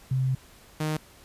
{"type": "tone pair in turn", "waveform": ["sine", "sawtooth"], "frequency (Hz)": [130.81, 154.53], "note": ["C3", "D#3"], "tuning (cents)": [0, -12], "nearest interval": "minor third", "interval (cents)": 288, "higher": "second", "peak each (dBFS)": -22, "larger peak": "neither", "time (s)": [[0.11, 0.35], [0.8, 0.97]], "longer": "first", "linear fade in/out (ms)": 5, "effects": ["pink hiss -53 dBFS RMS until 1.24 s", "resampled to 32000 Hz"]}